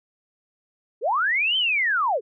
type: linear two-way sweep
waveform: sine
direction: up then down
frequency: 377.3 to 3144 to 377.3 Hz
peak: -19 dBFS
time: 1.01-2.21 s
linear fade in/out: 50 ms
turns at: 1.57 s
effects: none